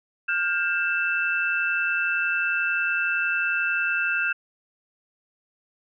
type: tone cluster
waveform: sine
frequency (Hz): 1414 / 1585 / 2653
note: F6 / G6 / E7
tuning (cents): +21 / +19 / +10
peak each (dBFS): -26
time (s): 0.28-4.33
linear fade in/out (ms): 10
effects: none